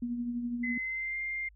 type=tone with tremolo; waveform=sine; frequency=240 Hz; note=B3; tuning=49 cents flat; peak=-29 dBFS; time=0.02-0.78 s; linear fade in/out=5 ms; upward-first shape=triangle; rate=12 Hz; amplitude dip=50%
type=tone with pitch glide; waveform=sine; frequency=2039 to 2107 Hz; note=C7 to C7; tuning=-45 to +12 cents; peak=-32 dBFS; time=0.63-1.49 s; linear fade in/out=10 ms; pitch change=+57 cents; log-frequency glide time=0.73-1.2 s
effects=added 51 Hz sine -55 dBFS peak until 1.55 s